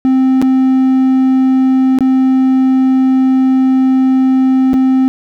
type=tone with dropouts; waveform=triangle; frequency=261.6 Hz; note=C4; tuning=in tune; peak=-5 dBFS; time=0.05-5.08 s; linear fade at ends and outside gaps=0 ms; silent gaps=0.416-0.424 / 1.987-2.007 / 4.733-4.74 s; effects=none